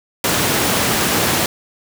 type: high-pass noise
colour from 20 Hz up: pink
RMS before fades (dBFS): -17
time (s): 0.24-1.46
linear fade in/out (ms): 2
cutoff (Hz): 130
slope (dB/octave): 12
effects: none